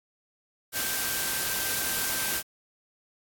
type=tone in noise; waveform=sine; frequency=1566 Hz; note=G6; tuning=2 cents flat; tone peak=-37 dBFS; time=0.72-2.43 s; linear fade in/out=50 ms; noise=white; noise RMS=-29 dBFS; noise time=0.72-2.43 s; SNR=-11 dB; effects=AAC 64 kbps